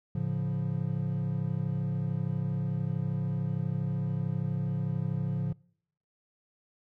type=chord; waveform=triangle; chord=A augmented; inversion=none; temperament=equal with one note detuned; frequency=110 / 141.59 / 174.61 Hz; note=A2 / C#3 / E#3; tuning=0 / +37 / 0 cents; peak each=-32 / -29 / -31 dBFS; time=0.15-5.53 s; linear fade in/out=5 ms; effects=noise-tail reverb RT60 0.7 s tail -26 dB re dry